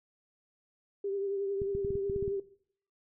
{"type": "tone with vibrato", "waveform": "sine", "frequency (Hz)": 395.8, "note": "G4", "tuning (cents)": 17, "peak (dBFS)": -31, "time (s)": [1.04, 2.4], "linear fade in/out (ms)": 5, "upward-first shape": "triangle", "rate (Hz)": 11, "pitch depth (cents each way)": 42}
{"type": "clicks", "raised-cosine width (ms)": 5, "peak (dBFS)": -26, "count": 9, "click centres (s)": [1.618, 1.751, 1.848, 1.905, 1.954, 2.098, 2.162, 2.226, 2.279]}
{"effects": ["noise-tail reverb RT60 0.6 s tail -18 dB re dry"]}